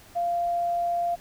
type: tone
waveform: sine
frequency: 693 Hz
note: F5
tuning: 14 cents flat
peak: -23 dBFS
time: 0.15-1.16 s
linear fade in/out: 20 ms
effects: pink hiss -51 dBFS RMS until 1.2 s